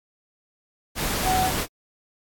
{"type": "tone in noise", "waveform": "sine", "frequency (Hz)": 748, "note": "F#5", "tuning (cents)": 19, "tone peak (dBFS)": -20, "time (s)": [1.23, 1.51], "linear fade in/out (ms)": 50, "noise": "pink", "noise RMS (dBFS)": -26, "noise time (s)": [0.95, 1.67], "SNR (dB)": 3, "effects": ["AAC 64 kbps"]}